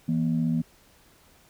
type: tone pair together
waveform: sine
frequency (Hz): 164.81 / 239.4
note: E3 / A#3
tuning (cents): 0 / +46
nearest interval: tritone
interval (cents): 646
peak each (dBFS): -24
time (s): 0.08-0.62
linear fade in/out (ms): 10
effects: tanh soft clip ceiling -16 dBFS + pink hiss -58 dBFS RMS until 1.49 s